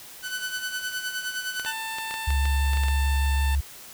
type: tone with tremolo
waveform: sawtooth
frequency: 1502 Hz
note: F#6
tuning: 26 cents sharp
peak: -23 dBFS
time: 0.22-1.74 s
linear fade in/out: 50 ms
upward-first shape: sine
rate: 9.7 Hz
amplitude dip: 60%
type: clicks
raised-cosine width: 0.2 ms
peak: -17 dBFS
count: 11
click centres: 1.597 / 1.649 / 1.985 / 2.11 / 2.141 / 2.305 / 2.455 / 2.734 / 2.772 / 2.836 / 2.884 s
type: tone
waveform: 15% pulse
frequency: 890 Hz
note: A5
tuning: 20 cents sharp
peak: -24 dBFS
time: 1.66-3.55 s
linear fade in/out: 0 ms
type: tone with vibrato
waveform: sine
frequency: 69.3 Hz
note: C#2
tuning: in tune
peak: -20 dBFS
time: 2.27-3.61 s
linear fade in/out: 10 ms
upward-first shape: square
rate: 6.3 Hz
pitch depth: 13 cents each way
effects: white hiss -44 dBFS RMS until 3.93 s